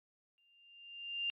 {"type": "tone with exponential growth", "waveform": "sine", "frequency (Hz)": 2794, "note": "F7", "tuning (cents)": 0, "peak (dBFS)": -32, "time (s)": [0.38, 1.3], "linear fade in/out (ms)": 0, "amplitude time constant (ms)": 200, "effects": ["resampled to 8000 Hz"]}